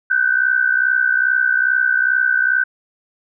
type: tone pair together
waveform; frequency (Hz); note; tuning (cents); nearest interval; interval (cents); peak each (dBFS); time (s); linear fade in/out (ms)
sine; 1490 / 1552.4; F#6 / G6; +12 / -17; minor second; 71; -16; 0.1-2.64; 10
effects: none